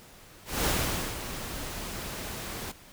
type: noise with ADSR envelope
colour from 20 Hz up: pink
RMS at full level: -26 dBFS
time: 0.45-2.72 s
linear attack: 200 ms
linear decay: 500 ms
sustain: -11 dB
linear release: 9 ms
effects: pink hiss -52 dBFS RMS until 2.92 s